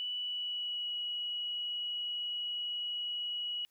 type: tone with pitch glide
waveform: sine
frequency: 2960 to 2918 Hz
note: F#7 to F#7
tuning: 0 to -25 cents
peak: -34 dBFS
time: 0-3.65 s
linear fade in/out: 0 ms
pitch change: -25 cents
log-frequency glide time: 0.16-0.95 s
effects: white hiss -75 dBFS RMS until 3.7 s